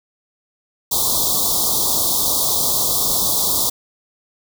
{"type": "band-stop noise", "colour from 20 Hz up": "white", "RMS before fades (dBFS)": -18, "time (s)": [0.91, 3.7], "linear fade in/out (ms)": 10, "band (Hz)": [1200, 3400], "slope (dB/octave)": 96, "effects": []}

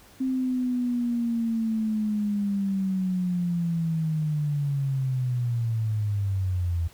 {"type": "linear sweep", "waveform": "sine", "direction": "down", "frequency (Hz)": [263, 82.41], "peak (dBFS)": -23, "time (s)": [0.2, 6.88], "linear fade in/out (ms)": 10, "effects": ["pink hiss -53 dBFS RMS until 6.93 s"]}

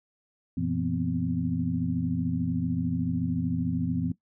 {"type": "tone cluster", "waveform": "sine", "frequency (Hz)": [94.1, 121.3, 170, 241.4, 254.9], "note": ["F#2", "B2", "F3", "B3", "C4"], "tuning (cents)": [30, -31, -46, -39, -45], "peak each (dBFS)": [-34, -35, -29, -36, -30], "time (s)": [0.57, 4.12], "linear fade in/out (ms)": 5, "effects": ["noise-tail reverb RT60 0.1 s tail -17 dB re dry"]}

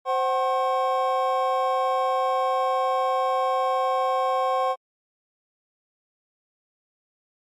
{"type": "tone cluster", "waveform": "triangle", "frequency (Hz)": [522, 754, 1075], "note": ["C5", "F#5", "C6"], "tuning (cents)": [-4, 32, 47], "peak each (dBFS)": -23, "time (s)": [0.05, 4.76], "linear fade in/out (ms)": 50, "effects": ["MP3 64 kbps"]}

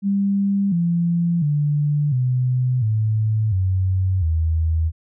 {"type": "tone with pitch steps", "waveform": "sine", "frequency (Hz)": [198.6, 170.91, 147.07, 126.56, 108.91, 93.73, 80.66], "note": ["G3", "F3", "D3", "B2", "A2", "F#2", "E2"], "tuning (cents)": [23, -37, 3, 43, -17, 23, -37], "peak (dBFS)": -16, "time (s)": [0.02, 4.92], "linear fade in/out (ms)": 50, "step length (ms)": 700, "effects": []}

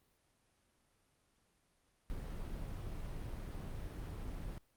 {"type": "noise", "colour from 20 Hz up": "brown", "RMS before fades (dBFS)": -43, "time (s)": [2.1, 4.58], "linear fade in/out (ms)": 0, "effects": ["pink hiss -75 dBFS RMS until 4.76 s", "Opus 32 kbps"]}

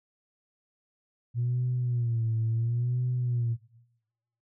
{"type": "tone with vibrato", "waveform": "sine", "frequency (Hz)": 118.5, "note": "A#2", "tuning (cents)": 29, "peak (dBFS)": -24, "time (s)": [1.34, 3.57], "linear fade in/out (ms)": 50, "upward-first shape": "sine", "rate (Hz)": 0.72, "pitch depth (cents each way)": 93, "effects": ["noise-tail reverb RT60 1.0 s tail -20 dB re dry", "tanh soft clip ceiling -21 dBFS"]}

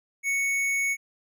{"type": "tone with hard clipping", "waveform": "triangle", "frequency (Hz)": 2218, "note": "C#7", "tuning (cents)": 0, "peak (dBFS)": -25, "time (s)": [0.23, 0.97], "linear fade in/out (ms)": 50, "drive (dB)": 15, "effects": []}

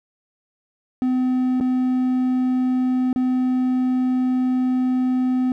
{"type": "tone with dropouts", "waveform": "triangle", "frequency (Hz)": 254.6, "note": "C4", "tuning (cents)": -47, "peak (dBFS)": -15, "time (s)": [1.02, 5.52], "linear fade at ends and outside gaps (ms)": 1, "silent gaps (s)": [[1.601, 1.609], [3.129, 3.16]], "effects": []}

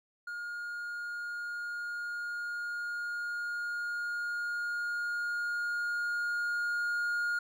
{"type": "tone with level ramp", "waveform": "triangle", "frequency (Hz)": 1424, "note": "F6", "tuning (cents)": 33, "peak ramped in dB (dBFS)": [-35, -27], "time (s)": [0.27, 7.39], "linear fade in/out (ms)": 5, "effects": []}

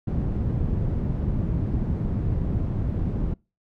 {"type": "low-pass noise", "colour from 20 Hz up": "white", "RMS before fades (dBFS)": -25, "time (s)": [0.07, 3.34], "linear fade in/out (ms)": 5, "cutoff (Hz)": 140, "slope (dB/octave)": 12, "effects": ["noise-tail reverb RT60 0.3 s tail -26 dB re dry"]}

